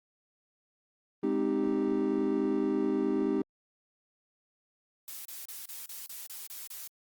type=chord; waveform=triangle; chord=Ab major seventh; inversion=none; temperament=equal; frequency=207.7 / 261.6 / 311.1 / 392 Hz; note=Ab3 / C4 / Eb4 / G4; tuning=0 / 0 / 0 / 0 cents; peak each=-33 / -30 / -29 / -29 dBFS; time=1.23-3.42 s; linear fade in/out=5 ms
type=noise bursts; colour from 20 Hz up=blue; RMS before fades=-42 dBFS; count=9; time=5.08-6.874 s; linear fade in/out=0 ms; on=170 ms; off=33 ms
effects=Opus 32 kbps